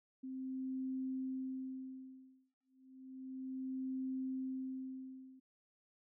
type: tone with tremolo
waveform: sine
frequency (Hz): 261.6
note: C4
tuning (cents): 0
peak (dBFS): -37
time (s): 0.23-5.4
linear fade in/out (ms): 10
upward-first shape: sine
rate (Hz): 0.32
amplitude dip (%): 100
effects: none